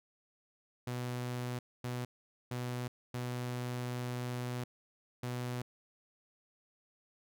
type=tone bursts at uneven times; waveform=sawtooth; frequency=123.47 Hz; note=B2; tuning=in tune; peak=-32 dBFS; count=5; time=0.87-1.59 / 1.84-2.05 / 2.51-2.88 / 3.14-4.64 / 5.23-5.62 s; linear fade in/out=5 ms; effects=none